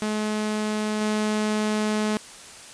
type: tone with level steps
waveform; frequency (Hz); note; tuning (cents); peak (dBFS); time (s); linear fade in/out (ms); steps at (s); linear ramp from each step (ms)
sawtooth; 213.4; G#3; +47; -20 / -18; 0.02-2.17; 0; 1.01; 2
effects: white hiss -43 dBFS RMS until 2.73 s + resampled to 22050 Hz